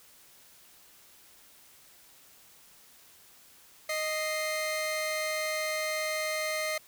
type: tone pair together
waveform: sawtooth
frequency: 622.3 / 2093 Hz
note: D#5 / C7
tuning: 0 / 0 cents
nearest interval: octave + major sixth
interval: 2100 cents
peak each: -28 / -30 dBFS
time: 3.89-6.78 s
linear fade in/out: 5 ms
effects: white hiss -57 dBFS RMS until 6.87 s